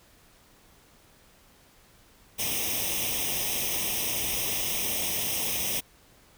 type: noise with comb filter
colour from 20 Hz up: white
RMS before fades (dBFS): -29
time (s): 2.38-5.81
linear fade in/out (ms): 20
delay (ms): 0.34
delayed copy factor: +0.85
effects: pink hiss -58 dBFS RMS until 6.37 s